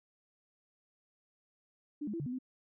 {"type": "tone with pitch steps", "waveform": "sine", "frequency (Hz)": [294.4, 208.8, 334.4, 143.7, 247.5, 257.5], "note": ["D4", "G#3", "E4", "D3", "B3", "C4"], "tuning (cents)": [4, 10, 25, -37, 4, -28], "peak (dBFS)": -35, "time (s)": [2.01, 2.388], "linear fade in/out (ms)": 10, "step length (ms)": 63, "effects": []}